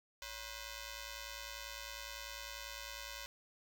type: ring-modulated tone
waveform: 5% pulse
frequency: 509 Hz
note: C5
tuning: 48 cents flat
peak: -30 dBFS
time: 0.22-3.26 s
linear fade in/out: 0 ms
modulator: 454 Hz
effects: none